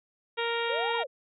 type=harmonic tone; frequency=466.2 Hz; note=A#4; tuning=in tune; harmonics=1 / 2 / 3 / 4 / 5 / 6 / 7 / 8; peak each=-31 / -34 / -36 / -37 / -38 / -39 / -39 / -40 dBFS; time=0.37-1.04 s; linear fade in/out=20 ms
type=linear two-way sweep; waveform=sine; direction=up then down; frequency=466.2 to 987.8 to 466.2 Hz; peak=-32 dBFS; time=0.68-1.07 s; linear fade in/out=20 ms; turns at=0.96 s
effects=none